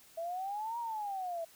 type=exponential two-way sweep; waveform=sine; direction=up then down; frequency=652 to 955 to 652 Hz; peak=-35 dBFS; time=0.17-1.45 s; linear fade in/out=10 ms; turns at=0.79 s; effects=white hiss -60 dBFS RMS until 1.55 s